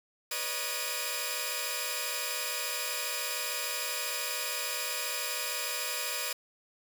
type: tone cluster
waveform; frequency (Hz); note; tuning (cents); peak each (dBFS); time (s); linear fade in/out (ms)
5% pulse; 486.3 / 558 / 618 / 2405 / 2505; B4 / C#5 / D#5 / D7 / D#7; -27 / +11 / -12 / +41 / +11; -28; 0.31-6.33; 5
effects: none